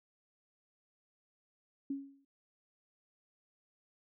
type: tone with exponential decay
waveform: sine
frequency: 276.2 Hz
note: C#4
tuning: 6 cents flat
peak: -32 dBFS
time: 1.9-2.25 s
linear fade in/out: 5 ms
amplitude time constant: 76 ms
effects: none